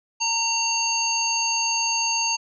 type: harmonic tone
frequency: 917 Hz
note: A#5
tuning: 29 cents flat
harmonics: 1 / 3 / 5 / 7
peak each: -27 / -27 / -26 / -25 dBFS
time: 0.2-2.37 s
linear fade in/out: 20 ms
effects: none